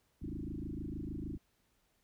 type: tone with frequency modulation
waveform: sine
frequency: 180 Hz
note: F#3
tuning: 47 cents flat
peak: -38 dBFS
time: 0.21-1.38 s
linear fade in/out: 20 ms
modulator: 26.5 Hz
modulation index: 5.7
effects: pink hiss -75 dBFS RMS until 2.03 s

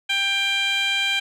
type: tone with band-pass filter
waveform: 15% pulse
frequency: 791 Hz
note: G5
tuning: 15 cents sharp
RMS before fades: -22 dBFS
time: 0.09-1.2 s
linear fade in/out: 10 ms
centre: 3000 Hz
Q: 2
effects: none

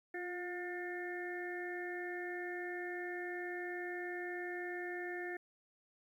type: harmonic tone with a mistuned harmonic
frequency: 357.7 Hz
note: F4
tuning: 41 cents sharp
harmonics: 1 / 2 / 4 / 5 / 6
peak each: -42 / -48 / -54 / -44 / -52 dBFS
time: 0.14-5.37 s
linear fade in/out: 5 ms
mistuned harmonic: 1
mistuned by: -28 cents
effects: 12-bit

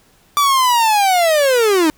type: linear sweep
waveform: 45% pulse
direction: down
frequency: 1171 to 299 Hz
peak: -11 dBFS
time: 0.37-1.9 s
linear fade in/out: 0 ms
effects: pink hiss -53 dBFS RMS until 1.97 s

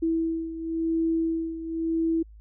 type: beating tone pair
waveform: sine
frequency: 327.1 / 328.05 Hz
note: E4 / E4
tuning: -13 / -8 cents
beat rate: 0.95 Hz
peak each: -25 / -30 dBFS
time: 0.02-2.23 s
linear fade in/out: 10 ms
effects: added 53 Hz sine -45 dBFS peak until 2.4 s

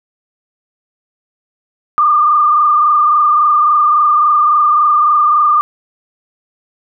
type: tone with frequency modulation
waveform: sine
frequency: 1200 Hz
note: D6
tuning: 37 cents sharp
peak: -7 dBFS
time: 1.98-5.61 s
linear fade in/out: 0 ms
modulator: 23.6 Hz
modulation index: 1.3
effects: none

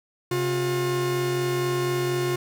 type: tone pair together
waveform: 45% pulse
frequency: 133.9 / 357.5 Hz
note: C3 / F4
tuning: +40 / +41 cents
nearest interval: octave + perfect fourth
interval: 1701 cents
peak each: -28 / -24 dBFS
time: 0.31-2.36 s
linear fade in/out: 5 ms
effects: none

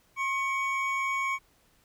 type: tone pair together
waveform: triangle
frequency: 1077 / 2248 Hz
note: C6 / C#7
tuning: +50 / +24 cents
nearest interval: octave + minor second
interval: 1274 cents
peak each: -28 dBFS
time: 0.16-1.39 s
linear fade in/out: 50 ms
effects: pink hiss -65 dBFS RMS until 1.84 s

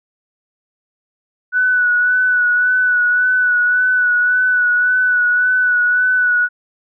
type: tone with vibrato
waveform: sine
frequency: 1482 Hz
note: F#6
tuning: 2 cents sharp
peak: -11 dBFS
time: 1.52-6.49 s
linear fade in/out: 50 ms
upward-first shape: sine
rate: 1.8 Hz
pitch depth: 26 cents each way
effects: none

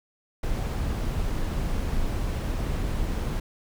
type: noise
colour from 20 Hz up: brown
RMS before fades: -27 dBFS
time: 0.43-3.4 s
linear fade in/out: 5 ms
effects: none

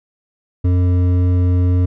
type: tone with hard clipping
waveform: triangle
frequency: 89.8 Hz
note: F2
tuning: 49 cents sharp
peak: -13 dBFS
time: 0.64-1.86 s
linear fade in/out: 10 ms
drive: 13 dB
effects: none

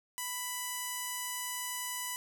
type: tone with notch filter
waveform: 5% pulse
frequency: 991 Hz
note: B5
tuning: 6 cents sharp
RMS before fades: -38 dBFS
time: 0.18-2.16 s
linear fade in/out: 0 ms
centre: 4400 Hz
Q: 1.8
effects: none

